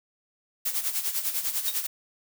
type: noise with tremolo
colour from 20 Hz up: blue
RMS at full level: -26 dBFS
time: 0.65-1.87 s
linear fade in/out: 10 ms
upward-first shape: sine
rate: 10 Hz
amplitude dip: 70%
type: tone with exponential decay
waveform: triangle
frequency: 3745 Hz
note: A#7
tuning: 7 cents sharp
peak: -24 dBFS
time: 1.68-1.77 s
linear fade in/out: 0 ms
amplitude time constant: 18 ms
effects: none